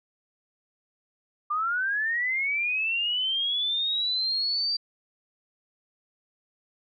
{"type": "linear sweep", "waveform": "sine", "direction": "up", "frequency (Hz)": [1180, 4699], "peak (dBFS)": -24, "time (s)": [1.5, 4.77], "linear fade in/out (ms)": 10, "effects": []}